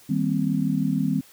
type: chord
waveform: sine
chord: C minor seventh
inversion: first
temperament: just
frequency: 156.98 / 196.22 / 235.5 / 261.6 Hz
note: Eb3 / G3 / Bb3 / C4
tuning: +16 / +2 / +18 / 0 cents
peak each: -26 / -25 / -29 / -25 dBFS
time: 0.09-1.21 s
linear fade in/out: 10 ms
effects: white hiss -52 dBFS RMS until 1.32 s

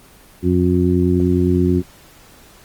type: harmonic tone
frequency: 89.5 Hz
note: F2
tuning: 43 cents sharp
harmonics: 1 / 2 / 3 / 4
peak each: -18 / -18 / -18 / -18 dBFS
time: 0.42-1.83 s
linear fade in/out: 50 ms
effects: pink hiss -46 dBFS RMS until 2.64 s + Opus 24 kbps

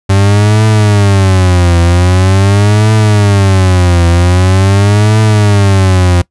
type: tone with vibrato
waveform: 40% pulse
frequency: 96.5 Hz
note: G2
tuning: 27 cents flat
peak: -4 dBFS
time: 0.09-6.22 s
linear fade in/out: 10 ms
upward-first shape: triangle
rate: 0.44 Hz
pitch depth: 220 cents each way
effects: noise-tail reverb RT60 0.1 s tail -21 dB re dry + resampled to 24000 Hz

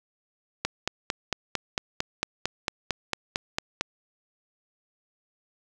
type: click train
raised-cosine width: 0.2 ms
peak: -8 dBFS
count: 15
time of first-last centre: 0.65-3.81 s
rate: 4.43 Hz
effects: none

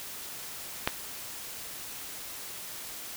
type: clicks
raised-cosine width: 0.3 ms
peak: -8 / -26 dBFS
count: 2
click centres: 0.875 / 0.89 s
effects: white hiss -41 dBFS RMS until 3.16 s

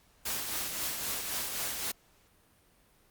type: noise with tremolo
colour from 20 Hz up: white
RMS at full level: -33 dBFS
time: 0.25-1.92 s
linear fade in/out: 10 ms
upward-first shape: triangle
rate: 3.8 Hz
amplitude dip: 45%
effects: pink hiss -65 dBFS RMS until 3.1 s + Opus 48 kbps

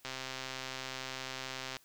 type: click train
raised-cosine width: 0.2 ms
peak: -22 dBFS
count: 226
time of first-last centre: 0.05-1.768 s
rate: 131 Hz
effects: white hiss -65 dBFS RMS until 1.84 s

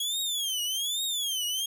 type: tone with vibrato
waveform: sawtooth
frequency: 3302 Hz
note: G#7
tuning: 11 cents flat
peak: -25 dBFS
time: 0-1.66 s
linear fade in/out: 5 ms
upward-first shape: triangle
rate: 1.2 Hz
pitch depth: 240 cents each way
effects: none

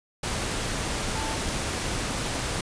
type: tone in noise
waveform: sine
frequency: 880 Hz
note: A5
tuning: in tune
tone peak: -34 dBFS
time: 1.15-1.35 s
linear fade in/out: 5 ms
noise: pink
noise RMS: -29 dBFS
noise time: 0.23-2.61 s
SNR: -8 dB
effects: resampled to 22050 Hz

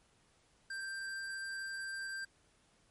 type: tone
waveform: square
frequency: 1576 Hz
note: G6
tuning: 9 cents sharp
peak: -40 dBFS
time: 0.7-2.25 s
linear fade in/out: 5 ms
effects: pink hiss -70 dBFS RMS until 2.9 s + MP3 48 kbps

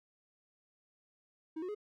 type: tone with pitch steps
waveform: triangle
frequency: 317.7 / 364.9 / 419.2 Hz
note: D#4 / F#4 / G#4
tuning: +36 / -24 / +16 cents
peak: -35 dBFS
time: 1.56-1.749 s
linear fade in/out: 10 ms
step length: 63 ms
effects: none

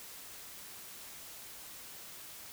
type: silence
effects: white hiss -49 dBFS RMS until 2.52 s

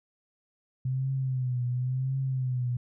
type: tone with vibrato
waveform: sine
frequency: 128.4 Hz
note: C3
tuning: 32 cents flat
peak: -26 dBFS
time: 0.85-2.77 s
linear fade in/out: 5 ms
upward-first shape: triangle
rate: 0.94 Hz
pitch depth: 85 cents each way
effects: none

